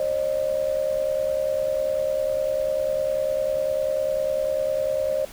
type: tone pair together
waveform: sine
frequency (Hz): 538 / 608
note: C5 / D#5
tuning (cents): +48 / -40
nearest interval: major second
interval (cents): 212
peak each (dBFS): -24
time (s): 0-5.25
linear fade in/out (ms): 2
effects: pink hiss -43 dBFS RMS until 5.32 s